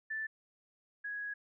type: tone pair in turn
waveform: sine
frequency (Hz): 1760 / 1664.5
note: A6 / G#6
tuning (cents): 0 / +3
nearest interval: minor second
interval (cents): 97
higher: first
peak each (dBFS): -35 / -37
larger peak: first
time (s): 0.1-0.27 / 1.04-1.34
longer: second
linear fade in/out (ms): 10
effects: none